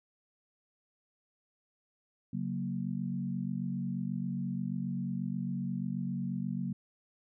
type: chord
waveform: sine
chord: F# major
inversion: second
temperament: equal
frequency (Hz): 138.59 / 185 / 233.1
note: C#3 / F#3 / A#3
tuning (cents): 0 / 0 / 0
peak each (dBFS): -38 / -35 / -37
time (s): 2.33-6.73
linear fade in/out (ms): 5
effects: none